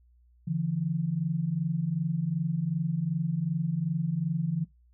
sine tone pair together, 145.46 / 168.1 Hz, D3 / E3, -16 / +34 cents, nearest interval minor third, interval 250 cents, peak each -30 / -28 dBFS, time 0.47-4.65 s, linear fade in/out 10 ms, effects noise-tail reverb RT60 0.2 s tail -22 dB re dry + added 60 Hz sine -58 dBFS peak until 4.93 s

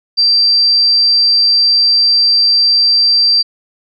sine tone, 4699 Hz, D8, in tune, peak -7 dBFS, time 0.17-3.43 s, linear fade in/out 20 ms, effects none

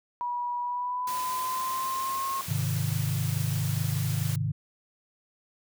sine tone with pitch glide, 970 to 1076.3 Hz, B5 to C6, -31 to +49 cents, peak -28 dBFS, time 0.21-2.41 s, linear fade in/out 0 ms, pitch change +180 cents, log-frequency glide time 0.6-2.27 s
white noise, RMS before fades -38 dBFS, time 1.07-4.36 s, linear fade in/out 5 ms
sine chord, Ab major, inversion none, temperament equal, 103.83 / 130.81 / 155.56 Hz, Ab2 / C3 / Eb3, 0 / 0 / 0 cents, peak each -30 dBFS, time 2.48-4.52 s, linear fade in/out 10 ms
effects none

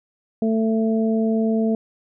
harmonic tone, 222.2 Hz, A3, 17 cents sharp, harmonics 1 / 2 / 3, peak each -18 / -24 / -28 dBFS, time 0.42-1.75 s, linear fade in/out 2 ms, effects none

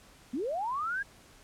sine linear sweep, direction up, 220 to 1661.2 Hz, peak -30 dBFS, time 0.33-1.03 s, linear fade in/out 10 ms, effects pink hiss -57 dBFS RMS until 1.43 s + low-pass 11000 Hz 12 dB/octave

